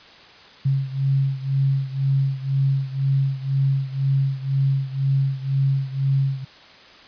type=beating tone pair; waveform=sine; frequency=135.6 / 137.6 Hz; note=C#3 / C#3; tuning=-38 / -12 cents; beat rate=2 Hz; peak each=-20 / -23 dBFS; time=0.65-6.45 s; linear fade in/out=10 ms; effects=white hiss -46 dBFS RMS until 7.07 s + resampled to 11025 Hz